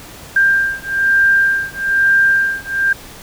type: beating tone pair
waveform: sine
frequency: 1589 / 1590.1 Hz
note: G6 / G6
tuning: +23 / +24 cents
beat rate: 1.1 Hz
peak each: -14 dBFS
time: 0.36-2.93 s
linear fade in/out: 5 ms
effects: pink hiss -36 dBFS RMS until 3.22 s